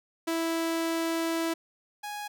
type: tone pair in turn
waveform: sawtooth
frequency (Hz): 329.4 / 830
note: E4 / G#5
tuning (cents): -1 / -1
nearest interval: octave + major third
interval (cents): 1600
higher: second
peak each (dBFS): -23 / -31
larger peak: first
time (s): 0.27-1.54 / 2.03-2.28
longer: first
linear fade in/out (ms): 10
effects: none